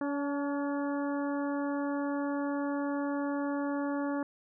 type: harmonic tone with a mistuned harmonic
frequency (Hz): 283.9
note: C#4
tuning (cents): +41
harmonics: 1 / 2 / 3 / 4 / 5 / 6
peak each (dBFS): -31 / -37 / -41 / -43 / -45 / -47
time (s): 0.01-4.23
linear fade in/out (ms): 2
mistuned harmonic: 3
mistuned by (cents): +25
effects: none